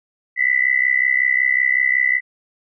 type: tone with amplitude modulation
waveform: sine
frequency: 1993 Hz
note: B6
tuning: 15 cents sharp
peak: -10 dBFS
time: 0.36-2.21 s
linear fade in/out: 50 ms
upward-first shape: sine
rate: 65.4 Hz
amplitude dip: 90%
effects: none